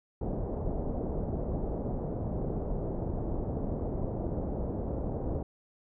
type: low-pass noise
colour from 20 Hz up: pink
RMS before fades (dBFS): -33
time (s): 0.21-5.43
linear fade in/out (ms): 5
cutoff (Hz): 660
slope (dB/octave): 24
effects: none